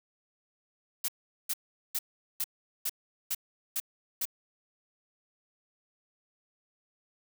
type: noise bursts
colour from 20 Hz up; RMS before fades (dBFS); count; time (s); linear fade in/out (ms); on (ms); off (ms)
blue; -31; 8; 1.04-4.254; 5; 43; 410
effects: none